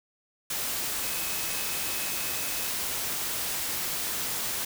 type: tone in noise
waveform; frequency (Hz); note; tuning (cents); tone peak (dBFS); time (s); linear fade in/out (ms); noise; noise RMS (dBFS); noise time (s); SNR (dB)
sine; 2563; E7; -49; -41; 1.03-2.7; 5; white; -31; 0.5-4.65; -13
effects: none